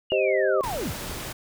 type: linear sweep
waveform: sine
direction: down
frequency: 2900 to 53.9 Hz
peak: -28 dBFS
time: 0.1-0.92 s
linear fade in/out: 5 ms
type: chord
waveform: sine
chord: C minor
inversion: second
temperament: equal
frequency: 392 / 523.3 / 622.3 Hz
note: G4 / C5 / Eb5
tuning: 0 / 0 / 0 cents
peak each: -24 dBFS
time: 0.12-0.61 s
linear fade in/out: 0 ms
type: noise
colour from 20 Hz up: pink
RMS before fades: -34 dBFS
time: 0.63-1.33 s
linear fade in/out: 10 ms
effects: none

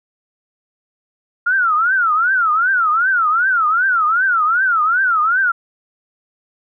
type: tone with vibrato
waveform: sine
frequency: 1384 Hz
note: F6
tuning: 16 cents flat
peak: -12 dBFS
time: 1.46-5.52 s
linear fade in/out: 10 ms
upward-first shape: triangle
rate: 2.6 Hz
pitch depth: 250 cents each way
effects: none

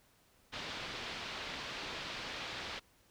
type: low-pass noise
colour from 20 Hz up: white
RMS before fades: -43 dBFS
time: 0.52-2.8 s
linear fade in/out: 20 ms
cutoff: 4200 Hz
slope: 24 dB/octave
effects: pink hiss -68 dBFS RMS until 3.1 s

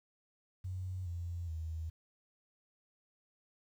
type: tone with pitch steps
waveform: sine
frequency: 92.5 / 86.31 / 80.53 Hz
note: F#2 / F2 / E2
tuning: 0 / -20 / -40 cents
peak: -37 dBFS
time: 0.64-1.9 s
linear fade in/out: 10 ms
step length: 420 ms
effects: 11-bit

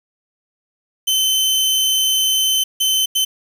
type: tone bursts at uneven times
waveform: sawtooth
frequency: 3067 Hz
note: G7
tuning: 38 cents flat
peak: -11 dBFS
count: 3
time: 1.07-2.64 / 2.8-3.06 / 3.15-3.25 s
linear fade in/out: 10 ms
effects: 7-bit

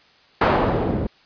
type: noise with low-pass filter sweep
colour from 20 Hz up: white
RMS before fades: -20 dBFS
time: 0.41-1.07 s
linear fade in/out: 5 ms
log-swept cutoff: 1200 to 260 Hz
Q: 0.87
effects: white hiss -54 dBFS RMS until 1.25 s + resampled to 11025 Hz

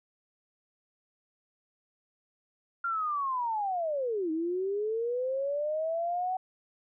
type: linear two-way sweep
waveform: sine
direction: down then up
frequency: 1396.9 to 311.1 to 753 Hz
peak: -28 dBFS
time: 2.84-6.37 s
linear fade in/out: 5 ms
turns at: 4.31 s
effects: none

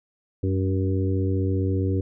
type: harmonic tone with a mistuned harmonic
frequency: 95 Hz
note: F#2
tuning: 46 cents sharp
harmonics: 1 / 2 / 3 / 4 / 5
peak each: -22 / -33 / -28 / -30 / -33 dBFS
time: 0.43-2.01 s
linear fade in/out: 5 ms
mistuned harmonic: 2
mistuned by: +51 cents
effects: none

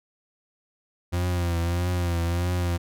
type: tone with vibrato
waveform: 40% pulse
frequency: 87 Hz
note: F2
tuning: 6 cents flat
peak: -22 dBFS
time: 1.12-2.78 s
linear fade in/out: 20 ms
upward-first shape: triangle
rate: 1.6 Hz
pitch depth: 58 cents each way
effects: none

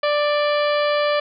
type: harmonic tone with a mistuned harmonic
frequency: 589 Hz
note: D5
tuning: 5 cents sharp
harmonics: 1 / 2 / 3 / 4 / 5 / 6 / 7 / 8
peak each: -18 / -24 / -28 / -30 / -32 / -34 / -35 / -36 dBFS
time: 0.03-1.2 s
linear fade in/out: 5 ms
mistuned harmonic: 6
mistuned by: -56 cents
effects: none

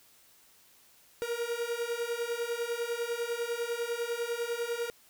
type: beating tone pair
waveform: 45% pulse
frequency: 466.2 / 476.2 Hz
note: A#4 / A#4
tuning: 0 / +37 cents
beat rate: 10 Hz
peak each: -35 / -34 dBFS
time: 1.22-4.9 s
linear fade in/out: 0 ms
effects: white hiss -61 dBFS RMS until 5.09 s

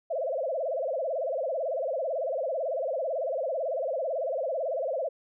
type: tone with vibrato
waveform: sine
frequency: 587.3 Hz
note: D5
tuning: in tune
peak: -27 dBFS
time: 0.1-5.09 s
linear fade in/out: 10 ms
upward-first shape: sine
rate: 18 Hz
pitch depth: 250 cents each way
effects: none

